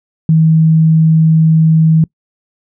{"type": "tone", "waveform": "sine", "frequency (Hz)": 160, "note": "D#3", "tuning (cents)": 49, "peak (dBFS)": -5, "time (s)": [0.29, 2.04], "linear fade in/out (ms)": 2, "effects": ["noise-tail reverb RT60 0.1 s tail -25 dB re dry"]}